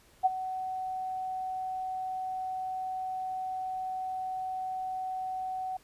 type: tone with ADSR envelope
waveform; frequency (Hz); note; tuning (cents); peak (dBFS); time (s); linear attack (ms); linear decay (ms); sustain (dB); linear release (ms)
sine; 750; F#5; +23; -18; 0.23-5.77; 27; 25; -14; 5
effects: pink hiss -61 dBFS RMS until 5.83 s + resampled to 32000 Hz